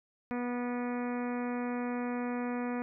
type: harmonic tone with a mistuned harmonic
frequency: 244 Hz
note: B3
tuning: 21 cents flat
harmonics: 1 / 2 / 3 / 4 / 5 / 6 / 7 / 8 / 9 / 10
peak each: -33 / -39 / -43 / -45 / -47 / -49 / -50 / -51 / -52 / -53 dBFS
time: 0.31-2.82 s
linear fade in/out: 0 ms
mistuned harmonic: 7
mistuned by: +19 cents
effects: none